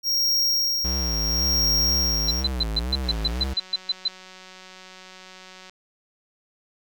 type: tone with tremolo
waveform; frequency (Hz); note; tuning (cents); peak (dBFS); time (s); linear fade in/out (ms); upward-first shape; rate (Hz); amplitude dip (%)
square; 5588; F8; 0; -19; 0.03-2.44; 50; sine; 0.73; 55
type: tone with vibrato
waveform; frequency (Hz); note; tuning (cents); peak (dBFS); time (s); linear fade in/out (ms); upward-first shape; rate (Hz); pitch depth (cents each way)
square; 60; B1; -49; -26; 0.84-3.54; 10; sine; 2; 190
type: tone bursts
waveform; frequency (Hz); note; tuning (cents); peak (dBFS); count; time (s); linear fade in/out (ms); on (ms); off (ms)
sine; 4038; B7; +38; -19; 12; 2.28-4.082; 5; 31; 130
type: click train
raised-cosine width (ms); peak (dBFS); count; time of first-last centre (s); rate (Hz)
0.2; -27; 495; 3.04-5.696; 186
effects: none